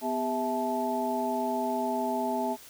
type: tone cluster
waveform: sine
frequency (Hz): 249.9 / 401.7 / 657 / 870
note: B3 / G4 / E5 / A5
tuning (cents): +21 / +42 / -6 / -20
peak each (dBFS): -32 / -35 / -32 / -31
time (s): 0.01-2.57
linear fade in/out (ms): 50
effects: white hiss -50 dBFS RMS until 2.69 s